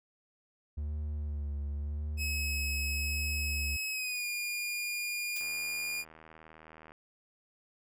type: tone with vibrato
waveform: triangle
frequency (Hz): 73.42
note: D2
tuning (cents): 0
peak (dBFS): -31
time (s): 0.77-3.77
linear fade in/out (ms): 10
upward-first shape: sine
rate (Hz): 0.89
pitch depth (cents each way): 44
type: tone with pitch glide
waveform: sawtooth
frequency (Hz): 2565 to 2424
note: E7 to D#7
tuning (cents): -48 to -46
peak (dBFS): -30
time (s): 2.17-6.05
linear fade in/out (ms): 50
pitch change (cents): -98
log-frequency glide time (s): 3.91-4.27
type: noise with exponential decay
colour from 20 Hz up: blue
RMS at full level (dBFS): -38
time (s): 5.36-5.5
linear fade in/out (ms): 2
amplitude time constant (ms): 30
type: click train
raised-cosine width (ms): 0.5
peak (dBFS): -37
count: 121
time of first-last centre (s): 5.41-6.919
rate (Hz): 79.5
effects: none